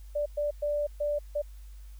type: tone bursts at uneven times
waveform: sine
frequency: 587.3 Hz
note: D5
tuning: in tune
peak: -26 dBFS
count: 5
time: 0.15-0.26 / 0.37-0.51 / 0.62-0.87 / 1-1.19 / 1.35-1.42 s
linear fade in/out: 10 ms
effects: added 50 Hz sine -43 dBFS peak until 1.99 s + white hiss -63 dBFS RMS until 1.99 s